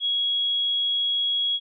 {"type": "tone", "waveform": "sine", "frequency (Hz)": 3322, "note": "G#7", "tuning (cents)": 0, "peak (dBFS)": -21, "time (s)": [0, 1.6], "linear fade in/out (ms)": 50, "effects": []}